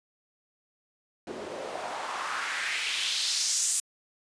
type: noise with band-pass filter sweep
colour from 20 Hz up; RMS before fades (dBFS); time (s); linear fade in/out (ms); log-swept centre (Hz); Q
white; -31; 1.27-3.8; 2; 330 to 8500; 2.2
effects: resampled to 22050 Hz